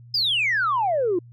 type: exponential sweep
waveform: sine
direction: down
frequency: 5120 to 332.4 Hz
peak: -18 dBFS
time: 0.14-1.19 s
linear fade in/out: 5 ms
effects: tanh soft clip ceiling -15 dBFS + added 119 Hz sine -43 dBFS peak until 1.32 s